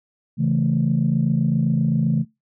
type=tone cluster; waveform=sine; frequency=137 / 164.7 / 219.5 Hz; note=C#3 / E3 / A3; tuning=-20 / -1 / -4 cents; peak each=-20 / -20 / -21 dBFS; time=0.37-2.25 s; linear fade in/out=50 ms; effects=noise-tail reverb RT60 0.2 s tail -22 dB re dry + tanh soft clip ceiling -9 dBFS

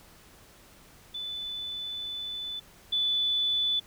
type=tone pair in turn; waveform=sine; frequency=3497 / 3480 Hz; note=A7 / A7; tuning=-11 / -20 cents; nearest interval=unison; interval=9 cents; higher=first; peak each=-33 / -24 dBFS; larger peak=second; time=1.14-2.6 / 2.92-3.8 s; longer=first; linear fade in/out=10 ms; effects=pink hiss -55 dBFS RMS until 3.86 s

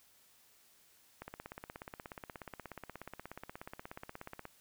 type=click train; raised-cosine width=0.5 ms; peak=-29 dBFS; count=55; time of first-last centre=1.22-4.454 s; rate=16.7 Hz; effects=white hiss -66 dBFS RMS until 4.6 s

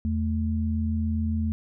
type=tone pair together; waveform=sine; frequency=82.41 / 220 Hz; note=E2 / A3; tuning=0 / 0 cents; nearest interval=octave + perfect fourth; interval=1700 cents; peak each=-25 / -27 dBFS; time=0.05-1.52 s; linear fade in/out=0 ms; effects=none

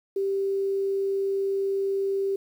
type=tone; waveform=sine; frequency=392 Hz; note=G4; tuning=in tune; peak=-23 dBFS; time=0.16-2.36 s; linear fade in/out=5 ms; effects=9-bit

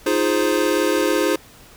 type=chord; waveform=square; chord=F minor seventh; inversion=third; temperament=equal; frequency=311.1 / 349.2 / 415.3 / 523.3 Hz; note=Eb4 / F4 / Ab4 / C5; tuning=0 / 0 / 0 / 0 cents; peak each=-23 dBFS; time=0.06-1.36 s; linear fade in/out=5 ms; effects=pink hiss -46 dBFS RMS until 1.76 s

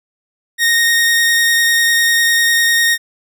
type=tone with vibrato; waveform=sawtooth; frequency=1857 Hz; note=A#6; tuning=7 cents flat; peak=-7 dBFS; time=0.58-2.98 s; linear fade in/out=50 ms; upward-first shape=sine; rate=10 Hz; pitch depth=11 cents each way; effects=none

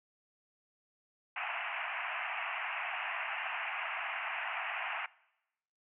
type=band-pass noise; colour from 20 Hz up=white; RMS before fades=-38 dBFS; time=1.36-5.06 s; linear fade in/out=2 ms; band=650 to 2800 Hz; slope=96 dB/octave; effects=noise-tail reverb RT60 0.9 s tail -22 dB re dry

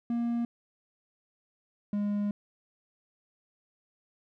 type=tone pair in turn; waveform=triangle; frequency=235.7 / 205.4 Hz; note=A#3 / G#3; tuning=+19 / -19 cents; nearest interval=major second; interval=238 cents; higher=first; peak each=-25 dBFS; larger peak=neither; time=0.1-0.45 / 1.93-2.31 s; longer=second; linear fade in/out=2 ms; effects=none

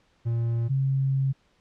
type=tone pair in turn; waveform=triangle / sine; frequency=116.54 / 135.06 Hz; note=A#2 / C#3; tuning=0 / -45 cents; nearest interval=minor third; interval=255 cents; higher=second; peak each=-21 dBFS; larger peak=neither; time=0.25-0.69 / 0.69-1.33 s; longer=second; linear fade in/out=20 ms; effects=pink hiss -65 dBFS RMS until 1.6 s + low-pass 5000 Hz 12 dB/octave

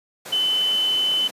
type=tone in noise; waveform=sine; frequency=3030 Hz; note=F#7; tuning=40 cents sharp; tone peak=-18 dBFS; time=0.32-1.28 s; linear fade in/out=10 ms; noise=pink; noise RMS=-34 dBFS; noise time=0.25-1.31 s; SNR=+13 dB; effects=high-pass 300 Hz 12 dB/octave + resampled to 32000 Hz

